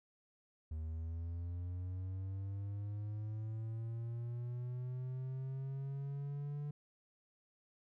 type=linear sweep; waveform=triangle; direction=up; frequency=77.78 to 146.83 Hz; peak=-37 dBFS; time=0.71-6.71 s; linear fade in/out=5 ms; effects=none